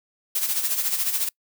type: noise with tremolo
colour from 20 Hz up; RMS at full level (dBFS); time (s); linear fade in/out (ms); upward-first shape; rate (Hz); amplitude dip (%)
blue; -22; 0.35-1.29; 5; sine; 14; 60
effects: noise-tail reverb RT60 0.1 s tail -26 dB re dry